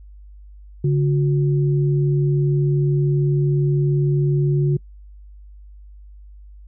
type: tone pair together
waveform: sine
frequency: 142.9 / 361.4 Hz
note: D3 / F#4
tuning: -47 / -41 cents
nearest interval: octave + major third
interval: 1606 cents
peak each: -15 / -24 dBFS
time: 0.84-4.77 s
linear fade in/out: 5 ms
effects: noise-tail reverb RT60 0.1 s tail -26 dB re dry + added 50 Hz sine -39 dBFS peak until 6.67 s